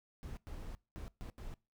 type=noise bursts at uneven times; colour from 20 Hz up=brown; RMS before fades=-45 dBFS; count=5; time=0.23-0.37 / 0.47-0.75 / 0.96-1.08 / 1.21-1.3 / 1.38-1.54 s; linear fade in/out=0 ms; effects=noise-tail reverb RT60 0.3 s tail -23 dB re dry